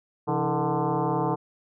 sine tone with frequency modulation, 284.1 Hz, C#4, 43 cents sharp, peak -22 dBFS, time 0.27-1.36 s, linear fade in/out 20 ms, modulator 151 Hz, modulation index 5.1, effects none

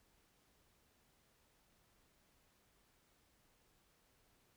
silence, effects pink hiss -74 dBFS RMS until 4.56 s

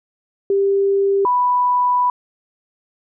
sine tone pair in turn, 395.2 / 987.8 Hz, G4 / B5, +14 / 0 cents, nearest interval octave + major third, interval 1586 cents, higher second, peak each -13 dBFS, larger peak neither, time 0.5-1.25 / 1.25-2.1 s, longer second, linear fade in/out 2 ms, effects none

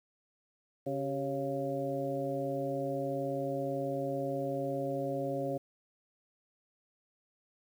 harmonic tone with a mistuned harmonic, 138.2 Hz, C#3, 5 cents flat, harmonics 1 / 2 / 3 / 4 / 5, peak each -40 / -38 / -39 / -35 / -41 dBFS, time 0.86-5.58 s, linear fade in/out 10 ms, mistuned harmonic 3, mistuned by -84 cents, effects 10-bit

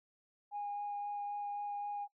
sine tone with vibrato, 819 Hz, G#5, 24 cents flat, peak -36 dBFS, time 0.51-2.08 s, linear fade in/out 50 ms, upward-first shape sine, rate 3.8 Hz, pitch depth 8 cents each way, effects noise-tail reverb RT60 0.1 s tail -20 dB re dry + tanh soft clip ceiling -33 dBFS

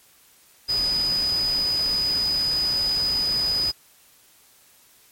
sine tone in noise, 4979 Hz, D#8, in tune, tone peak -20 dBFS, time 0.68-3.72 s, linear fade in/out 20 ms, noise pink, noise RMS -35 dBFS, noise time 0.68-3.72 s, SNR +12 dB, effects white hiss -55 dBFS RMS until 5.11 s + MP3 64 kbps

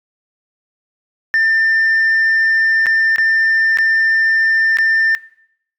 sine tone with dropouts, 1793 Hz, A6, 32 cents sharp, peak -8 dBFS, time 1.34-5.15 s, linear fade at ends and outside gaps 0 ms, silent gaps 2.859-2.867 / 3.16-3.183 / 3.773-3.786 / 4.771-4.786 s, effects noise-tail reverb RT60 0.7 s tail -22 dB re dry + tanh soft clip ceiling -9 dBFS

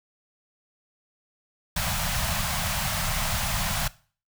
pink band-stop noise, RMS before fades -27 dBFS, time 1.76-3.88 s, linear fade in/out 5 ms, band 200 to 610 Hz, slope 48 dB/octave, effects noise-tail reverb RT60 0.4 s tail -19 dB re dry

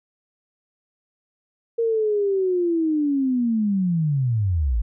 sine linear sweep, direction down, 466.2 to 49 Hz, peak -18 dBFS, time 1.78-4.82 s, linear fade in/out 10 ms, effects none

